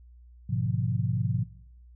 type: chord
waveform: sine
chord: G# diminished seventh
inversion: none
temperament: equal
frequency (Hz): 103.83 / 123.47 / 146.83 / 174.61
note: G#2 / B2 / D3 / F3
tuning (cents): 0 / 0 / 0 / 0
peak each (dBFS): -30 / -28 / -34 / -32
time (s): 0.49-1.44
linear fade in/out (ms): 10
effects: noise-tail reverb RT60 0.8 s tail -21 dB re dry + added 60 Hz sine -49 dBFS peak until 1.95 s